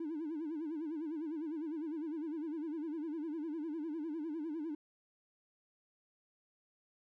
triangle tone with vibrato, 313.3 Hz, D#4, 12 cents sharp, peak -34 dBFS, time 0-4.75 s, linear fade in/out 5 ms, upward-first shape sine, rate 9.9 Hz, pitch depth 130 cents each way, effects tanh soft clip ceiling -33 dBFS

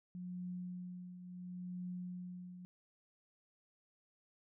sine tone with tremolo, 179.9 Hz, F#3, 48 cents flat, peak -40 dBFS, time 0.15-2.65 s, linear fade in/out 0 ms, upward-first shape triangle, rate 0.72 Hz, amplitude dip 65%, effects none

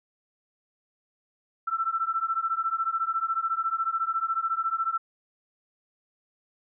sine beating tone pair, 1328 / 1342 Hz, E6 / E6, +12 / +31 cents, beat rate 14 Hz, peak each -28 dBFS, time 1.67-4.98 s, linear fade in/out 10 ms, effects none

